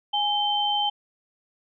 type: tone pair together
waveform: sine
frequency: 830.6 / 3106 Hz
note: G#5 / G7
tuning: 0 / -17 cents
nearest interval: octave + major seventh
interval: 2283 cents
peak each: -24 dBFS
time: 0.13-0.9 s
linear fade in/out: 10 ms
effects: none